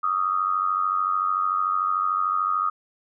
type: tone with amplitude modulation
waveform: sine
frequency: 1244.5 Hz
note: D#6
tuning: in tune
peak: -17 dBFS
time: 0.03-2.7 s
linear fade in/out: 10 ms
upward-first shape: sine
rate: 93.5 Hz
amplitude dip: 80%
effects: none